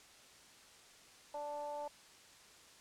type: ring-modulated tone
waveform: triangle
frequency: 147 Hz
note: D3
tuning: 2 cents sharp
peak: -35 dBFS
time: 1.34-1.88 s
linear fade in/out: 5 ms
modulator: 733 Hz
effects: white hiss -60 dBFS RMS until 2.8 s + low-pass 8000 Hz 12 dB/octave